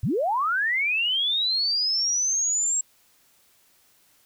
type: linear sweep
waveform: sine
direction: up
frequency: 77.78 to 7630 Hz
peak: -21 dBFS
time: 0.03-2.81 s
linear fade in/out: 5 ms
effects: white hiss -61 dBFS RMS until 4.25 s